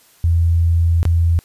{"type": "tone with dropouts", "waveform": "sine", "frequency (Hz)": 84, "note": "E2", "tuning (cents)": 33, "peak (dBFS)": -11, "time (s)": [0.24, 1.39], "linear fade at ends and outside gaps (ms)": 0, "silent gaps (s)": [1.03, 1.053], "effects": ["white hiss -51 dBFS RMS until 1.44 s", "resampled to 32000 Hz"]}